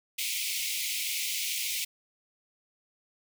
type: high-pass noise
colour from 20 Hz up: pink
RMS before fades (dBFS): -32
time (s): 0.18-1.85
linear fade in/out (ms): 10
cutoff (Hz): 2100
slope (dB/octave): 96
effects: none